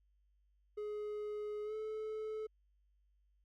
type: tone with pitch glide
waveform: triangle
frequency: 420 to 433.6 Hz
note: G#4 to A4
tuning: +19 to -25 cents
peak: -37 dBFS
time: 0.77-2.47 s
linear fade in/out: 10 ms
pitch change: +56 cents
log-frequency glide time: 1.64-1.74 s
effects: added 50 Hz sine -70 dBFS peak until 3.44 s